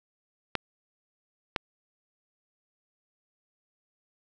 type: clicks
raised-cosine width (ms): 0.3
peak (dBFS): -10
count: 2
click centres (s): 0.553 / 1.562
effects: none